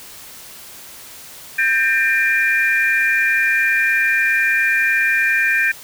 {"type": "tone cluster", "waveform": "sine", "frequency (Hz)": [1582, 1812, 2395], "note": ["G6", "A#6", "D7"], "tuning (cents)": [15, -50, 33], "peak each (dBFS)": -18, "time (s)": [1.58, 5.72], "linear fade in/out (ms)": 10, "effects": ["white hiss -38 dBFS RMS until 5.83 s"]}